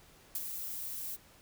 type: noise with ADSR envelope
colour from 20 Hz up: violet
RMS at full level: -33 dBFS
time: 0.35-1.17 s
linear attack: 4 ms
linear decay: 34 ms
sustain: -7 dB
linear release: 27 ms
effects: pink hiss -60 dBFS RMS until 1.41 s